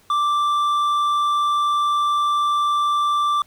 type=tone with hard clipping; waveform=triangle; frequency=1174.7 Hz; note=D6; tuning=in tune; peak=-18 dBFS; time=0.1-3.42 s; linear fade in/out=2 ms; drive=9 dB; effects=pink hiss -55 dBFS RMS until 3.46 s